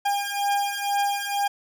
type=beating tone pair; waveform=40% pulse; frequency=806 / 808.1 Hz; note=G5 / G#5; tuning=+48 / -48 cents; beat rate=2.1 Hz; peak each=-25 dBFS; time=0.05-1.48 s; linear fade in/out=10 ms; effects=none